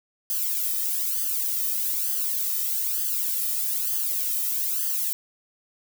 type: noise with flanger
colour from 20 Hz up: violet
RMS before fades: -26 dBFS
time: 0.3-5.13 s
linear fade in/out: 0 ms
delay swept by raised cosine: 0.63 to 1.63 ms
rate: 1.1 Hz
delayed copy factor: +0.9
effects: none